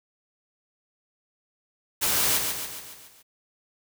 white noise with echo, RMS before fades -24 dBFS, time 2.01-2.39 s, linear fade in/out 20 ms, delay 140 ms, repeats 6, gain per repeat -5 dB, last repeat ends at 3.23 s, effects none

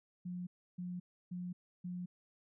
sine tone bursts, 178.7 Hz, F3, 40 cents sharp, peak -39 dBFS, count 4, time 0.25-2.06 s, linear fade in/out 10 ms, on 220 ms, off 310 ms, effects none

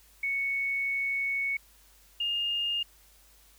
sine tone pair in turn, 2217 / 2827 Hz, C#7 / F7, 0 / +20 cents, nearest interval major third, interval 420 cents, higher second, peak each -27 dBFS, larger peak neither, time 0.23-1.57 / 2.2-2.83 s, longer first, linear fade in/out 5 ms, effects added 50 Hz sine -61 dBFS peak until 3.58 s + white hiss -60 dBFS RMS until 3.58 s

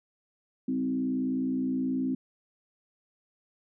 sine tone with frequency modulation, 260.3 Hz, C4, 9 cents flat, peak -26 dBFS, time 0.68-2.15 s, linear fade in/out 5 ms, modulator 59.1 Hz, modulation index 0.76, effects none

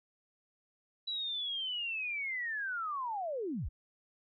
sine linear sweep, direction down, 3951 to 31.87 Hz, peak -34 dBFS, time 1.07-3.69 s, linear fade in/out 10 ms, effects none

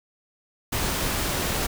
pink noise, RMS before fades -26 dBFS, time 0.72-1.67 s, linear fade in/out 10 ms, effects none

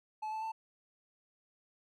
triangle tone with pitch steps, 863 / 875.6 / 888.3 Hz, A5 / A5 / A5, -34 / -9 / +16 cents, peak -34 dBFS, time 0.22-0.52 s, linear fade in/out 10 ms, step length 100 ms, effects none

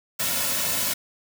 white noise with comb filter, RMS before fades -25 dBFS, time 0.19-0.94 s, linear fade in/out 10 ms, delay 2.5 ms, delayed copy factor -0.65, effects none

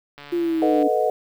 click train, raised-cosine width 0.3 ms, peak -24 dBFS, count 94, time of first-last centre 0.18-0.826 s, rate 144 Hz
sine linear sweep, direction down, 350 to 290.2 Hz, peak -19 dBFS, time 0.32-0.88 s, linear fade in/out 10 ms
sine chord, B dominant seventh, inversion third, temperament equal with one note detuned, 440 / 493.9 / 622.3 / 731.9 Hz, A4 / B4 / D#5 / F#5, 0 / 0 / 0 / -19 cents, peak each -23 dBFS, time 0.62-1.1 s, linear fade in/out 2 ms
effects 8-bit

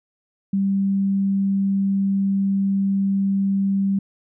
sine tone, 196 Hz, G3, in tune, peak -17 dBFS, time 0.53-3.99 s, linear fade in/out 5 ms, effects none

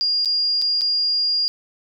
sine tone with dropouts, 4827 Hz, D8, 47 cents sharp, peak -17 dBFS, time 0.01-1.48 s, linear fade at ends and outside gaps 0 ms, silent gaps 0.248-0.257 / 0.616-0.621 / 0.81-0.817 s, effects none

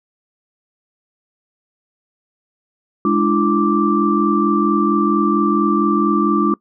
sine tone cluster, 208.3 / 295 / 339.4 / 1173 Hz, G#3 / D4 / F4 / D6, +5 / +8 / -49 / -2 cents, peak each -18 dBFS, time 3.05-6.54 s, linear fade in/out 2 ms, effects noise-tail reverb RT60 0.1 s tail -22 dB re dry

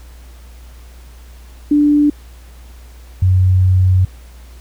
sine tone pair in turn, 293.7 / 92.71 Hz, D4 / F#2, 0 / +4 cents, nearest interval octave + minor sixth, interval 1996 cents, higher first, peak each -8 dBFS, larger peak neither, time 1.71-2.1 / 3.22-4.05 s, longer second, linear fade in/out 5 ms, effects added 60 Hz sine -35 dBFS peak until 4.6 s + pink hiss -47 dBFS RMS until 4.6 s

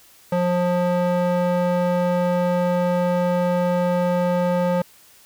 square tone with band-pass filter, 177.5 Hz, F3, 28 cents sharp, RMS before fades -20 dBFS, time 0.32-4.82 s, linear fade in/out 5 ms, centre 560 Hz, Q 1.1, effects white hiss -51 dBFS RMS until 5.25 s

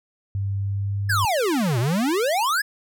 sine tone with pitch glide, 98.8 to 99.95 Hz, G2 to G2, +14 to +34 cents, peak -22 dBFS, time 0.35-1.25 s, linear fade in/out 0 ms, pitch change +20 cents, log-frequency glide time 0.56-0.95 s
square exponential two-way sweep, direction down then up, 1746 to 111.4 to 1746 Hz, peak -20 dBFS, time 1.09-2.62 s, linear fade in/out 10 ms, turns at 1.79 s
effects none

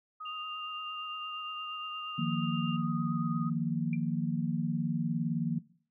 sine tone with vibrato, 1244.5 Hz, D#6, in tune, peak -39 dBFS, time 0.2-3.5 s, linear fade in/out 10 ms, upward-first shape sine, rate 8.6 Hz, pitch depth 20 cents each way
sine tone with tremolo, 2794 Hz, F7, in tune, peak -39 dBFS, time 0.25-2.77 s, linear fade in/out 10 ms, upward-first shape sine, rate 8.3 Hz, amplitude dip 25%
sine chord, Eb suspended second, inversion none, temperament just, 155.56 / 175.01 / 233.3 Hz, Eb3 / F3 / Bb3, 0 / +4 / +2 cents, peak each -33 dBFS, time 2.18-5.59 s, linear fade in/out 10 ms
sine tone with exponential decay, 2368 Hz, D7, 14 cents sharp, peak -37 dBFS, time 3.93-4 s, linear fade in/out 2 ms, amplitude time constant 15 ms
effects noise-tail reverb RT60 0.5 s tail -20 dB re dry

